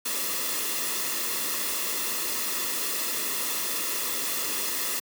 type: noise with comb filter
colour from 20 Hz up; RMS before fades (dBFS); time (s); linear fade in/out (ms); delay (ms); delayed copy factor
white; -29; 0.05-5; 10; 1.3; -0.6
effects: high-pass 200 Hz 12 dB/octave